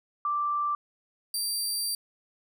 sine / 20% pulse tone pair in turn, 1174.7 / 4699 Hz, D6 / D8, 0 / 0 cents, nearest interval 2 octaves, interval 2400 cents, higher second, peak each -25 / -22 dBFS, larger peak second, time 0.25-0.75 / 1.34-1.95 s, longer second, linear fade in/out 2 ms, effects none

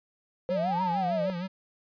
sine exponential two-way sweep, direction up then down, 510 to 954 to 556 Hz, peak -26 dBFS, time 0.49-1.3 s, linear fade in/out 0 ms, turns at 0.81 s
square tone with vibrato, 180.4 Hz, F#3, 44 cents flat, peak -32 dBFS, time 0.49-1.48 s, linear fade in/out 20 ms, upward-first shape sine, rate 6.5 Hz, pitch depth 93 cents each way
effects resampled to 11025 Hz

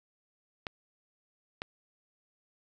clicks, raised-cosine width 0.3 ms, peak -19 dBFS, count 2, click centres 0.668 / 1.619 s, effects none

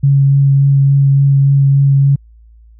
sine tone with vibrato, 138.59 Hz, C#3, in tune, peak -6 dBFS, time 0.03-2.16 s, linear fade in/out 10 ms, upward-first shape triangle, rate 3.5 Hz, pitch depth 12 cents each way, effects added 56 Hz sine -39 dBFS peak until 2.79 s

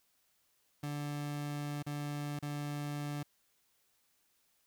30% pulse tone with dropouts, 146 Hz, D3, 10 cents flat, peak -34 dBFS, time 0.83-3.23 s, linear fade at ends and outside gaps 5 ms, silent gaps 1.826-1.864 / 2.391-2.425 s, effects white hiss -74 dBFS RMS until 4.66 s

